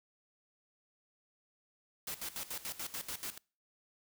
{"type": "noise with tremolo", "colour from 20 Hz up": "white", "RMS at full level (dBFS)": -40, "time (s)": [2.07, 3.38], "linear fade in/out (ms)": 5, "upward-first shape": "square", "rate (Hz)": 6.9, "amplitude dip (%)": 80, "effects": ["noise-tail reverb RT60 0.4 s tail -26 dB re dry"]}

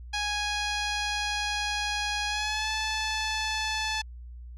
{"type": "tone with pitch glide", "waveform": "10% pulse", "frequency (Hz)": [829, 870.2], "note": ["G#5", "A5"], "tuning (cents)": [-3, -19], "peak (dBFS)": -19, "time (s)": [0.13, 4.02], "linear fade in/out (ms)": 10, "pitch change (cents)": 84, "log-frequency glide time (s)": [2.27, 2.7], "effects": ["added 60 Hz sine -40 dBFS peak until 4.57 s", "resampled to 22050 Hz"]}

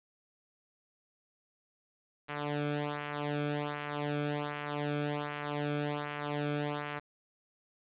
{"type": "tone with flanger", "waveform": "sawtooth", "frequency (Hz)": 146.83, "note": "D3", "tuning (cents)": 0, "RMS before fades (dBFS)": -35, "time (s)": [2.28, 7], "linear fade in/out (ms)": 20, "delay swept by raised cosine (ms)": [0.23, 1.05], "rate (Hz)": 1.3, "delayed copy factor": -0.9, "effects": ["resampled to 8000 Hz", "9-bit"]}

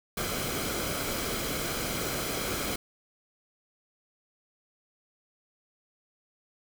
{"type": "noise with comb filter", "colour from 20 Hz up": "pink", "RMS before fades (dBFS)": -32, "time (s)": [0.17, 2.76], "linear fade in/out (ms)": 5, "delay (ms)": 1.1, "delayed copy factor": -0.5, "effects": []}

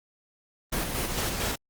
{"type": "noise with tremolo", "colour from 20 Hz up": "pink", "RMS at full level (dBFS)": -28, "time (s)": [0.72, 1.56], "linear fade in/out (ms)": 10, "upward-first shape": "square", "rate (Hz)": 4.4, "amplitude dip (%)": 35, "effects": ["Opus 24 kbps"]}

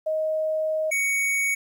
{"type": "tone pair in turn", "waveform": ["sine", "square"], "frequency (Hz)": [627, 2234], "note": ["D#5", "C#7"], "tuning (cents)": [13, 13], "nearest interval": "octave + minor seventh", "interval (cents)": 2200, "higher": "second", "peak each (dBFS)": -22, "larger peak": "neither", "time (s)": [[0.06, 0.91], [0.91, 1.55]], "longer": "first", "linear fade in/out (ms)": 10, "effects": ["10-bit"]}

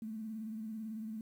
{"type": "tone with vibrato", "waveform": "sine", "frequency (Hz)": 219.3, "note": "A3", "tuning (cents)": -6, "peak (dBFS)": -39, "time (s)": [0.02, 1.21], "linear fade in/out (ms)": 2, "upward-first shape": "sine", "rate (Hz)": 18, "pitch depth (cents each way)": 53, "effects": ["11-bit"]}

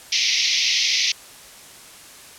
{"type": "band-pass noise", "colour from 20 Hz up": "white", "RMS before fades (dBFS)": -20, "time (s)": [0.12, 1.12], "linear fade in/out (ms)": 5, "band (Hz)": [2000, 6100], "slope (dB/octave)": 96, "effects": ["white hiss -43 dBFS RMS until 2.38 s", "low-pass 11000 Hz 12 dB/octave"]}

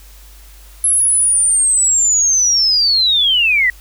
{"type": "linear sweep", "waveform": "sine", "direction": "down", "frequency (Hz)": [11050, 1893], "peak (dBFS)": -10, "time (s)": [0.84, 3.7], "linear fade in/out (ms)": 2, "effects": ["added 50 Hz sine -38 dBFS peak until 3.8 s", "white hiss -45 dBFS RMS until 3.8 s"]}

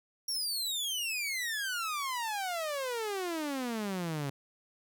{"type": "exponential sweep", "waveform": "sawtooth", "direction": "down", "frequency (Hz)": [5650, 135.3], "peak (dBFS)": -29, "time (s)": [0.28, 4.3], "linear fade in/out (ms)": 5, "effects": []}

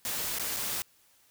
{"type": "noise with dropouts", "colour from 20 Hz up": "white", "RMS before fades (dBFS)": -33, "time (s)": [0.05, 0.82], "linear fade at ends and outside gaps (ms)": 0, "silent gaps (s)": [[0.386, 0.396], [0.564, 0.568]], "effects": ["white hiss -64 dBFS RMS until 1.3 s"]}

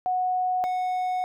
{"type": "tone pair in turn", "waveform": ["sine", "triangle"], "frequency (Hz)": [735, 735], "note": ["F#5", "F#5"], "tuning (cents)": [-12, -12], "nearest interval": "unison", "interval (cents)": 0, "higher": "neither", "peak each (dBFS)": -22, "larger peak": "neither", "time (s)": [[0.06, 0.64], [0.64, 1.24]], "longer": "second", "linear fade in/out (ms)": 0, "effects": []}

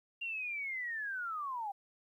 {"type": "linear sweep", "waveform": "sine", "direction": "down", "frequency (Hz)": [2794, 773], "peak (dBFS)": -36, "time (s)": [0.21, 1.72], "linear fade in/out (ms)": 10, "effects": ["12-bit"]}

